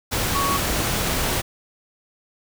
sine tone in noise, 1117 Hz, C#6, 13 cents sharp, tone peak -21 dBFS, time 0.34-0.58 s, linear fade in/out 20 ms, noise pink, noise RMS -23 dBFS, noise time 0.11-1.42 s, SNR -1 dB, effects none

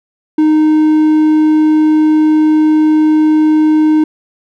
triangle tone, 309.1 Hz, D#4, 11 cents flat, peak -4 dBFS, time 0.38-4.04 s, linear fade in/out 5 ms, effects none

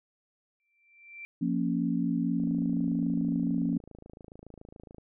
sine tone with exponential growth, 2349 Hz, D7, in tune, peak -38 dBFS, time 0.6-1.25 s, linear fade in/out 0 ms, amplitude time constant 140 ms
sine chord, Bb minor, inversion second, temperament equal, 174.61 / 233.1 / 277.2 Hz, F3 / Bb3 / Db4, 0 / 0 / 0 cents, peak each -30 dBFS, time 1.41-3.78 s, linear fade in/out 10 ms
click train, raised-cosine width 2 ms, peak -34 dBFS, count 71, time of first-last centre 2.4-4.983 s, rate 27.1 Hz
effects none

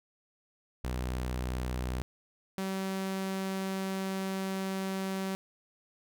sawtooth tone pair in turn, 62.5 / 191.56 Hz, B1 / G3, +21 / -40 cents, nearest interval octave + perfect fifth, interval 1939 cents, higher second, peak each -28 dBFS, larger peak neither, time 0.84-2.02 / 2.58-5.35 s, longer second, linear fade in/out 0 ms, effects none

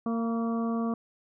harmonic tone with a mistuned harmonic, 229.5 Hz, A#3, 27 cents flat, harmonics 1 / 2 / 3 / 4 / 5 / 6, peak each -27 / -36 / -38 / -47 / -38 / -52 dBFS, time 0.06-0.94 s, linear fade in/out 2 ms, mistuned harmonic 4, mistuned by +51 cents, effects none

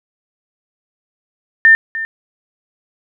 sine tone with echo, 1800 Hz, A6, 39 cents sharp, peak -4 dBFS, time 1.65-1.75 s, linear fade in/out 0 ms, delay 300 ms, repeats 1, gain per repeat -15 dB, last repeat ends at 2.05 s, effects none

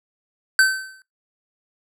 square tone with exponential decay, 1539 Hz, G6, 32 cents flat, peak -10 dBFS, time 0.59-1.02 s, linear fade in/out 1 ms, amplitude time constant 92 ms, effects noise-tail reverb RT60 0.2 s tail -22 dB re dry + low-pass 12000 Hz 12 dB/octave

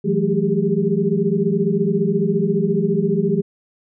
sine tone cluster, 163.4 / 183.7 / 212.5 / 392.1 / 406.7 Hz, E3 / F#3 / G#3 / G4 / G#4, -15 / -12 / +40 / 0 / -36 cents, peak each -22 dBFS, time 0.04-3.42 s, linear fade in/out 20 ms, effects none

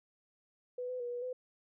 sine tone with pitch steps, 496 / 504 / 483 / 485.8 / 505 Hz, B4 / B4 / B4 / B4 / B4, +7 / +35 / -39 / -29 / +39 cents, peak -36 dBFS, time 0.78-1.33 s, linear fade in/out 5 ms, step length 110 ms, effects none

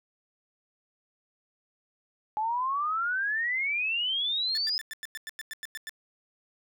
sine exponential sweep, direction up, 843 to 5120 Hz, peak -26 dBFS, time 2.37-4.78 s, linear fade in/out 0 ms
sawtooth tone bursts, 1767 Hz, A6, 7 cents sharp, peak -32 dBFS, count 12, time 4.55-5.894 s, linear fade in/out 0 ms, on 24 ms, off 96 ms
effects none

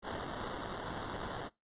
white noise with sample-and-hold, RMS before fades -41 dBFS, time 0.02-1.5 s, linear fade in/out 50 ms, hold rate 2450 Hz, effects noise-tail reverb RT60 0.2 s tail -21 dB re dry + resampled to 8000 Hz

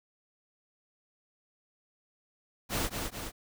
pink noise with echo, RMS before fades -31 dBFS, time 2.69-2.9 s, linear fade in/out 50 ms, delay 210 ms, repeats 2, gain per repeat -4 dB, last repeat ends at 3.32 s, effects none

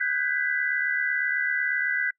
sine tone cluster, 1491 / 1559 / 1637 / 1986 Hz, F#6 / G6 / G#6 / B6, +13 / -10 / -25 / +9 cents, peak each -29 / -30 / -30 / -27 dBFS, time 0-2.11 s, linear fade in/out 10 ms, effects noise-tail reverb RT60 0.1 s tail -24 dB re dry

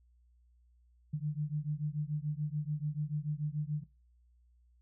sine beating tone pair, 146.83 / 153.73 Hz, D3 / D#3, 0 / -21 cents, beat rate 6.9 Hz, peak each -35 / -36 dBFS, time 1.13-3.84 s, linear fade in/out 10 ms, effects noise-tail reverb RT60 0.3 s tail -20 dB re dry + added 60 Hz sine -63 dBFS peak until 4.81 s

